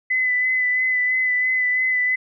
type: tone with vibrato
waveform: sine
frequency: 2011 Hz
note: B6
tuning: 31 cents sharp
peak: -17 dBFS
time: 0.1-2.16 s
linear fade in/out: 10 ms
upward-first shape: sine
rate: 3 Hz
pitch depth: 20 cents each way
effects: none